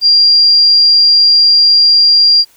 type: tone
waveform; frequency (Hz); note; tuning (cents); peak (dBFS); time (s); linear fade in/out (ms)
sine; 4774; D8; +28; -4; 0.01-2.45; 50
effects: white hiss -48 dBFS RMS until 2.56 s